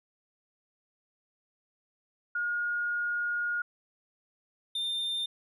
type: tone pair in turn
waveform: sine / triangle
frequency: 1431 / 3606 Hz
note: F6 / A7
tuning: +42 / +42 cents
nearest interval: octave + major third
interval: 1600 cents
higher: second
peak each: -28 / -28 dBFS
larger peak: neither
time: 2.35-3.62 / 4.75-5.26 s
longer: first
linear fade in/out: 5 ms
effects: resampled to 32000 Hz